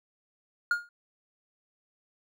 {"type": "tone with exponential decay", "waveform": "triangle", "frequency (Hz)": 1422, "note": "F6", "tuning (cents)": 31, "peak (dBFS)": -18, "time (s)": [0.71, 0.89], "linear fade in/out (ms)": 2, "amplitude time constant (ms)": 39, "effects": []}